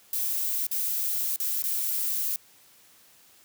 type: noise with dropouts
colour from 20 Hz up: violet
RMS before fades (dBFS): -28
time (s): 0.13-2.36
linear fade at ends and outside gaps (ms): 1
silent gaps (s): 0.668-0.713 / 1.361-1.401 / 1.622-1.639
effects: white hiss -57 dBFS RMS until 3.44 s + high-pass 60 Hz 12 dB/octave